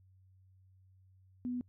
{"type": "tone", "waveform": "sine", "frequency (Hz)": 246.9, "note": "B3", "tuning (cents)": 0, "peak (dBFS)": -34, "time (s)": [1.45, 1.61], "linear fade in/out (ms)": 0, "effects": ["noise-tail reverb RT60 0.1 s tail -25 dB re dry", "added 94 Hz sine -61 dBFS peak until 1.68 s"]}